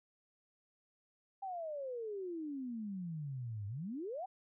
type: exponential two-way sweep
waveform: sine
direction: down then up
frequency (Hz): 797 to 98 to 797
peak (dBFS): -39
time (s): 1.42-4.26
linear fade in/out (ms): 10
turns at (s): 3.67
effects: none